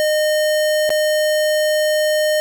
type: tone with dropouts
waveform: square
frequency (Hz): 612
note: D#5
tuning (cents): -29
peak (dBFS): -15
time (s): 0-2.4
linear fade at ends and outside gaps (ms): 0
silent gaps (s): 0.893-0.903
effects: none